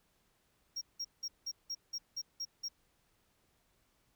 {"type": "tone bursts", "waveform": "triangle", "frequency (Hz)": 5588, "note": "F8", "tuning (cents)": 0, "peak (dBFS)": -35, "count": 9, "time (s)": [0.76, 2.686], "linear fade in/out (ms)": 10, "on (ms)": 54, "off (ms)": 180, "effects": ["pink hiss -74 dBFS RMS until 4.15 s"]}